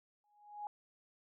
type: tone with exponential growth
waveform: sine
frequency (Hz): 830.6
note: G#5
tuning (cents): 0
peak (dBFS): -37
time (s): 0.24-0.67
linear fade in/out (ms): 1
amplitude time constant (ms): 92
effects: none